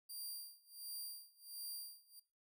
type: tone with tremolo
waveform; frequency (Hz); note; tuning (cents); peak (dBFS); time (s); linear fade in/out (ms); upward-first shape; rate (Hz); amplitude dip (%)
5% pulse; 4743; D8; +16; -37; 0.09-2.2; 10; sine; 1.4; 95
effects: noise-tail reverb RT60 0.3 s tail -20 dB re dry